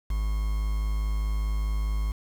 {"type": "tone with quantisation", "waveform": "triangle", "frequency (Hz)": 52.4, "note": "G#1", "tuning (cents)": 16, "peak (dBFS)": -22, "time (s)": [0.1, 2.12], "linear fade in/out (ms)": 5, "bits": 7, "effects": []}